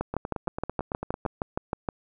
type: two click trains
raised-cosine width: 1 ms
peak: -13 / -17 dBFS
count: 13 / 11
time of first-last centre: 0.01-1.888 / 0.14-1.252 s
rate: 6.39 / 8.99 Hz
effects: none